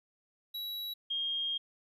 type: tone pair in turn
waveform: square / sine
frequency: 3900 / 3230 Hz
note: B7 / G#7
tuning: -23 / -49 cents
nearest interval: minor third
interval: 326 cents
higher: first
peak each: -37 / -31 dBFS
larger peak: second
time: 0.54-0.94 / 1.1-1.58 s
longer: second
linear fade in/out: 10 ms
effects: resampled to 32000 Hz + 12-bit